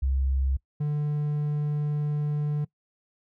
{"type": "tone pair in turn", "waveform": ["sine", "triangle"], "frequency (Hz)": [66.8, 148.24], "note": ["C2", "D3"], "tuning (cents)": [36, 17], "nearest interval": "octave + major second", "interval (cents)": 1381, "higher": "second", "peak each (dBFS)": -22, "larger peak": "neither", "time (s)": [[0.02, 0.57], [0.8, 2.65]], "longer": "second", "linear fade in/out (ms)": 10, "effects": ["noise-tail reverb RT60 0.1 s tail -22 dB re dry"]}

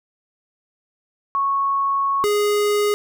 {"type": "tone pair in turn", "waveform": ["sine", "square"], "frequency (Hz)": [1104, 414.5], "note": ["C#6", "G#4"], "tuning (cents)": [-7, -3], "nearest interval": "octave + perfect fourth", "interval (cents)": 1696, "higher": "first", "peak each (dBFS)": -17, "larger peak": "neither", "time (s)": [[1.35, 2.24], [2.24, 2.94]], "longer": "first", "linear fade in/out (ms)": 0, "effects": []}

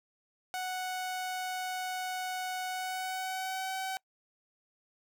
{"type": "tone with pitch glide", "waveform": "sawtooth", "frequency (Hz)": [740, 760.4], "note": ["F#5", "F#5"], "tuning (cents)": [0, 47], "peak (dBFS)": -30, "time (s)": [0.54, 3.97], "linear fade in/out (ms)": 0, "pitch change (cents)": 47, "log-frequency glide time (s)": [2.68, 3.74], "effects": ["noise-tail reverb RT60 0.1 s tail -25 dB re dry"]}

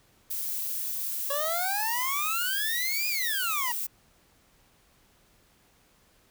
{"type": "noise", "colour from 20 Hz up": "violet", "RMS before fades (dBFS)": -32, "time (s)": [0.3, 3.87], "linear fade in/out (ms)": 10}
{"type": "exponential two-way sweep", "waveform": "25% pulse", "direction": "up then down", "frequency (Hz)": [554, 2489, 933], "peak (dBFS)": -25, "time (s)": [1.3, 3.72], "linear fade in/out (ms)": 5, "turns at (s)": 3.08}
{"effects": ["pink hiss -63 dBFS RMS until 6.3 s"]}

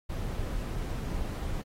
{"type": "noise", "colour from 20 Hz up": "brown", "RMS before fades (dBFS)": -33, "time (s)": [0.09, 1.62], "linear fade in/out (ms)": 10, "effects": ["AAC 48 kbps"]}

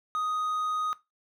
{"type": "tone", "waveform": "triangle", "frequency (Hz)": 1247, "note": "D#6", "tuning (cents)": 3, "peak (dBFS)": -25, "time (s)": [0.15, 0.93], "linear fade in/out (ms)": 0, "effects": ["noise-tail reverb RT60 0.2 s tail -17 dB re dry"]}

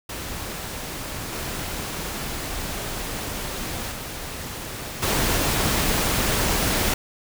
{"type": "noise with level steps", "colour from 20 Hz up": "pink", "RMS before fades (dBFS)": [-32, -30, -33, -22], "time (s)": [0.09, 6.94], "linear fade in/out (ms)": 5, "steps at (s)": [1.32, 3.91, 5.02], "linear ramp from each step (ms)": 10, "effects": []}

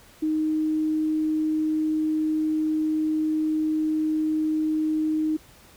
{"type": "tone", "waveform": "sine", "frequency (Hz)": 311.1, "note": "D#4", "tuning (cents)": 0, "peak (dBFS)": -21, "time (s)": [0.22, 5.37], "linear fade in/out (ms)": 10, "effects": ["pink hiss -52 dBFS RMS until 5.76 s"]}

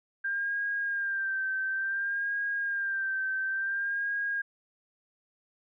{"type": "tone with vibrato", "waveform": "sine", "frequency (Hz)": 1591, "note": "G6", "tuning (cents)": 25, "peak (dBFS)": -28, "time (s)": [0.24, 4.42], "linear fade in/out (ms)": 10, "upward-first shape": "sine", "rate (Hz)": 0.57, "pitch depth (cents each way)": 46, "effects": []}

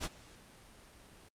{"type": "noise with ADSR envelope", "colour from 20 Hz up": "pink", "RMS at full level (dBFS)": -35, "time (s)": [0, 1.29], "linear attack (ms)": 42, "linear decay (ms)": 41, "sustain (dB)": -22, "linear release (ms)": 8, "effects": ["low-pass 10000 Hz 12 dB/octave", "Opus 48 kbps"]}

